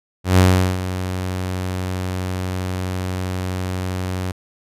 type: tone with ADSR envelope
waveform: sawtooth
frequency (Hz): 92.3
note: F#2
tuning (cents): -4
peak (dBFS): -5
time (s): 0.24-4.32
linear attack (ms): 140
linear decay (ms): 390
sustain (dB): -13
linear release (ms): 6
effects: resampled to 32000 Hz